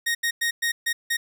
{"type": "tone bursts at uneven times", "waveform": "sawtooth", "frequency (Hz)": 1864.7, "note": "A#6", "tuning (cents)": 0, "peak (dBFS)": -18, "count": 6, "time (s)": [[0.06, 0.15], [0.23, 0.31], [0.41, 0.51], [0.62, 0.72], [0.86, 0.93], [1.1, 1.17]], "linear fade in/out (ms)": 10, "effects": []}